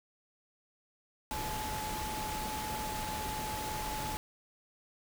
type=tone in noise; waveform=sine; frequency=859 Hz; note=A5; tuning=42 cents flat; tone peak=-38 dBFS; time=1.31-4.17 s; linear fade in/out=0 ms; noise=pink; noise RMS=-39 dBFS; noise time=1.31-4.17 s; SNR=-2 dB; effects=none